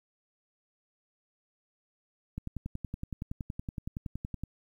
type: click train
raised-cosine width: 5 ms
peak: -23 dBFS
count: 23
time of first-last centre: 2.38-4.436 s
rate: 10.7 Hz
effects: 10-bit